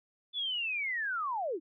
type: linear sweep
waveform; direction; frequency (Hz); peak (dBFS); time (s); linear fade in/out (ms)
sine; down; 3500 to 280; -31; 0.33-1.6; 50
effects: none